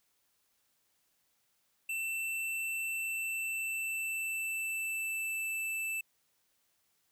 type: tone with pitch glide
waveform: square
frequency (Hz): 2675 to 2646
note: E7 to E7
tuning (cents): +25 to +6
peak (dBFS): -34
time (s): 1.89-6.01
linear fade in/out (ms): 5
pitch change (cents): -19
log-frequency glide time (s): 2.91-5.44
effects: white hiss -75 dBFS RMS until 7.11 s